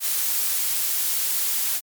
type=noise; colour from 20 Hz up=blue; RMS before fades=-23 dBFS; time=0-1.81 s; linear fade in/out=50 ms; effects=MP3 96 kbps

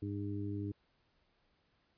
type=harmonic tone; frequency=101.4 Hz; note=G#2; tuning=41 cents flat; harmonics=1 / 2 / 3 / 4; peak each=-39 / -46 / -40 / -48 dBFS; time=0.02-0.72 s; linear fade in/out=5 ms; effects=pink hiss -75 dBFS RMS until 1.97 s + resampled to 11025 Hz

